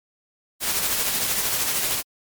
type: noise with tremolo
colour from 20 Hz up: white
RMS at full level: -22 dBFS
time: 0.6-2.03 s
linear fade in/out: 50 ms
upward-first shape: sine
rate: 13 Hz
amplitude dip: 35%
effects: MP3 96 kbps